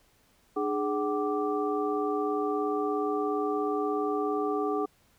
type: tone cluster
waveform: sine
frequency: 300.4 / 417.4 / 754 / 1173 Hz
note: D4 / G#4 / F#5 / D6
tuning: +39 / +9 / +32 / -2 cents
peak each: -32 / -29 / -34 / -34 dBFS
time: 0.56-4.86 s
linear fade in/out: 10 ms
effects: pink hiss -65 dBFS RMS until 5.18 s